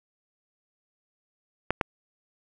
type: clicks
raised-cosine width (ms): 0.5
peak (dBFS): -8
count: 2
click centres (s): 1.706 / 1.812
effects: none